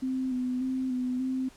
sine tone with vibrato, 256 Hz, C4, 38 cents flat, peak -27 dBFS, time 0.02-1.49 s, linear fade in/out 10 ms, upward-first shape square, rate 1.7 Hz, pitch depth 28 cents each way, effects pink hiss -55 dBFS RMS until 1.56 s + low-pass 10000 Hz 12 dB/octave

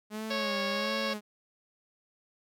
sawtooth tone with vibrato, 210 Hz, G#3, 19 cents sharp, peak -31 dBFS, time 0.1-1.21 s, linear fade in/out 50 ms, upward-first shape sine, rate 1.4 Hz, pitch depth 80 cents each way
harmonic tone, 552 Hz, C#5, 7 cents flat, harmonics 1 / 2 / 3 / 4 / 5 / 6 / 7 / 8 / 9 / 10, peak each -34 / -37 / -39 / -40 / -41 / -42 / -42 / -43 / -44 / -44 dBFS, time 0.3-1.14 s, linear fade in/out 10 ms
effects none

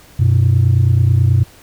sine tone pair together, 94.17 / 123.47 Hz, F#2 / B2, +31 / 0 cents, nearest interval perfect fourth, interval 469 cents, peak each -10 dBFS, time 0.19-1.44 s, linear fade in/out 10 ms, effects tanh soft clip ceiling -5 dBFS + pink hiss -44 dBFS RMS until 1.62 s

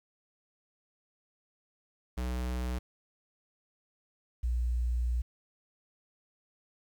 square / sine tone pair in turn, 62 / 60.1 Hz, B1 / B1, +7 / -46 cents, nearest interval minor second, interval 53 cents, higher first, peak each -32 / -27 dBFS, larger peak second, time 2.17-2.79 / 4.43-5.22 s, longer second, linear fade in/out 10 ms, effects 10-bit

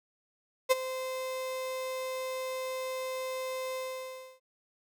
35% pulse tone with ADSR envelope, 518 Hz, C5, 17 cents flat, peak -17 dBFS, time 0.69-4.4 s, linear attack 25 ms, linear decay 24 ms, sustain -15 dB, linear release 640 ms, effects none

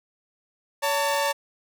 sawtooth tone pair together, 566 / 898.5 Hz, C#5 / A5, +36 / +36 cents, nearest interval minor sixth, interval 800 cents, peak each -21 dBFS, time 0.82-1.33 s, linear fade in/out 20 ms, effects none

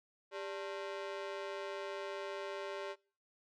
sawtooth ring-modulated tone, 490 Hz, B4, 14 cents flat, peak -33 dBFS, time 0.31-2.96 s, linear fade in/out 50 ms, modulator 92.5 Hz, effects noise-tail reverb RT60 0.5 s tail -26 dB re dry + low-pass 4000 Hz 12 dB/octave

